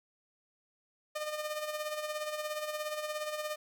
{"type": "tone with tremolo", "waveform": "sawtooth", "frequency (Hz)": 607, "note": "D#5", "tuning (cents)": -43, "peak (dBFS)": -29, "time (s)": [1.15, 3.56], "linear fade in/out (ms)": 10, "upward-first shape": "sine", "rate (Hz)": 17, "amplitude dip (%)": 55, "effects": []}